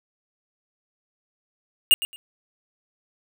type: tone with echo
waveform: square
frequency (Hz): 2834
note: F7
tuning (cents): +25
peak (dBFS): -12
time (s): 1.91-1.94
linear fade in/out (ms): 0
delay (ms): 110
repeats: 2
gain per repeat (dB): -14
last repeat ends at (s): 2.16
effects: none